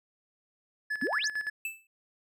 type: tone with tremolo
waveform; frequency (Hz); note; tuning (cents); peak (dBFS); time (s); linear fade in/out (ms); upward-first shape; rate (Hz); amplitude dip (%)
triangle; 1716; A6; -44; -27; 0.9-1.5; 10; square; 8.8; 70
type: exponential sweep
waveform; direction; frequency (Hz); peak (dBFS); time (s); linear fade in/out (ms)
sine; up; 220 to 7040; -29; 1.02-1.28; 5
type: tone with exponential decay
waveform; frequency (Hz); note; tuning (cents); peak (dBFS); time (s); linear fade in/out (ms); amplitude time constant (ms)
square; 2637; E7; 0; -30; 1.65-1.87; 2; 46
effects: none